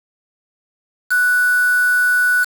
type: tone with quantisation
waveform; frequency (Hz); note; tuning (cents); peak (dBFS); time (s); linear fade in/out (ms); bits
sine; 1480; F#6; 0; -12; 1.1-2.45; 20; 4
effects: none